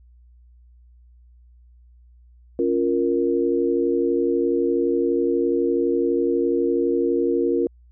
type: chord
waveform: sine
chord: Bb minor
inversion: first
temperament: equal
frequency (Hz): 277.2 / 349.2 / 466.2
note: Db4 / F4 / Bb4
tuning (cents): 0 / 0 / 0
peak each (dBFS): -24 / -21 / -22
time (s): 2.59-7.67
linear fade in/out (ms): 2
effects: added 60 Hz sine -48 dBFS peak until 7.91 s